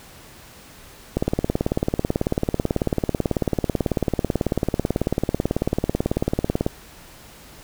click train, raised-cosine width 2 ms, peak -6 dBFS, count 101, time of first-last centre 1.17-6.665 s, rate 18.2 Hz, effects pink hiss -45 dBFS RMS until 7.63 s

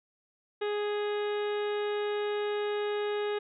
harmonic tone, 415.3 Hz, G#4, in tune, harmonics 1 / 2 / 3 / 4 / 5 / 6 / 7 / 8 / 9, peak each -29 / -40 / -43 / -43 / -47 / -49 / -48 / -52 / -48 dBFS, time 0.61-3.39 s, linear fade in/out 10 ms, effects none

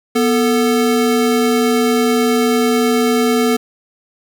square tone pair together, 244.7 / 442.3 Hz, B3 / A4, -16 / +9 cents, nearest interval minor seventh, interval 1025 cents, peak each -15 / -16 dBFS, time 0.15-3.57 s, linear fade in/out 10 ms, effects 8-bit

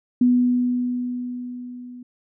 sine tone with level ramp, 246.9 Hz, B3, in tune, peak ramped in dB -12 to -36 dBFS, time 0.21-2.03 s, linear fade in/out 5 ms, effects none

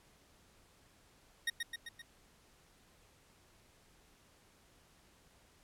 25% pulse tone with echo, 1864.7 Hz, A#6, in tune, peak -28 dBFS, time 1.47-1.5 s, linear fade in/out 5 ms, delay 130 ms, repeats 4, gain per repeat -4 dB, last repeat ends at 2.02 s, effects pink hiss -66 dBFS RMS until 5.63 s + low-pass 12000 Hz 12 dB/octave

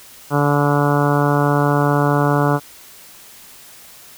harmonic tone, 144.6 Hz, D3, 27 cents flat, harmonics 1 / 2 / 3 / 4 / 5 / 6 / 7 / 8 / 9 / 10, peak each -17 / -20 / -22 / -23 / -24 / -25 / -25 / -26 / -27 / -27 dBFS, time 0.3-2.6 s, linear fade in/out 50 ms, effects white hiss -42 dBFS RMS until 4.17 s

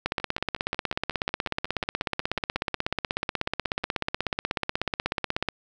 two click trains, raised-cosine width 0.3 ms, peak -9 / -24 dBFS, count 90 / 21, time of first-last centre 0.06-5.487 / 0.2-3.836 s, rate 16.4 / 5.5 Hz, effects none

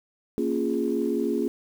sine chord, Bb minor seventh, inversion none, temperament equal, 233.1 / 277.2 / 349.2 / 415.3 Hz, Bb3 / Db4 / F4 / Ab4, 0 / 0 / 0 / 0 cents, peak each -28 dBFS, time 0.38-1.48 s, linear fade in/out 0 ms, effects tanh soft clip ceiling -12 dBFS + 8-bit

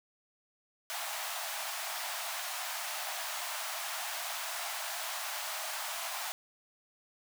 pink high-pass noise, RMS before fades -38 dBFS, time 0.9-6.32 s, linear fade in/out 0 ms, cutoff 620 Hz, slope 96 dB/octave, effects none

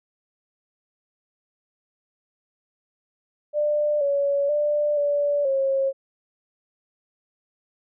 sine tone with pitch steps, 595 / 564 / 592 / 578 / 541 Hz, D5 / C#5 / D5 / D5 / C#5, +22 / +30 / +14 / -28 / -42 cents, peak -19 dBFS, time 3.53-5.93 s, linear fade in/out 50 ms, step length 480 ms, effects none

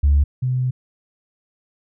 sine tone pair in turn, 71.5 / 127.4 Hz, D2 / C3, -46 / -46 cents, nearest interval minor seventh, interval 1000 cents, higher second, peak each -10 / -17 dBFS, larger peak first, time 0.03-0.24 / 0.42-0.71 s, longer second, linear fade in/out 10 ms, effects tanh soft clip ceiling -8 dBFS

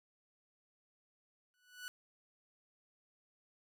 sawtooth tone with exponential growth, 1480 Hz, F#6, in tune, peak -37 dBFS, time 1.54-1.88 s, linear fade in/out 0 ms, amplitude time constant 73 ms, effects none

